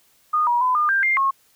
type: tone with pitch steps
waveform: sine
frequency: 1228 / 959 / 1009 / 1211 / 1587 / 2108 / 1086 Hz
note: D#6 / A#5 / B5 / D#6 / G6 / C7 / C#6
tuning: -23 / +49 / +37 / -47 / +21 / +12 / -36 cents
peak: -16 dBFS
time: 0.33-1.31 s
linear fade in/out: 10 ms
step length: 140 ms
effects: white hiss -59 dBFS RMS until 1.55 s